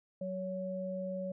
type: tone pair together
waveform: sine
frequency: 186.8 / 559.8 Hz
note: F#3 / C#5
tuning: +17 / +17 cents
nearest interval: octave + perfect fifth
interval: 1900 cents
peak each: -39 / -37 dBFS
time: 0.21-1.32 s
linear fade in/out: 5 ms
effects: none